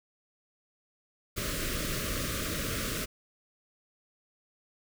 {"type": "band-stop noise", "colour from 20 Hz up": "pink", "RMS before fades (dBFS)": -33, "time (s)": [1.36, 3.06], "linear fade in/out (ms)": 20, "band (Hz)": [640, 1100], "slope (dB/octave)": 96, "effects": []}